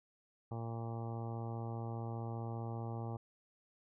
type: harmonic tone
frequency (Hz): 115.1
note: A#2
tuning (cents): -22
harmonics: 1 / 2 / 3 / 4 / 5 / 6 / 7 / 8 / 9 / 10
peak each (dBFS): -40 / -48 / -50 / -51 / -54 / -54 / -50 / -57 / -60 / -58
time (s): 0.51-3.17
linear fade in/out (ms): 5
effects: none